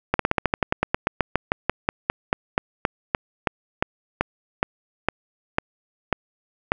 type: slowing click train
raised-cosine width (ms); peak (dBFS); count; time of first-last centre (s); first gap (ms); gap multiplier
0.5; -3; 30; 0.14-6.719; 53; 1.09
effects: none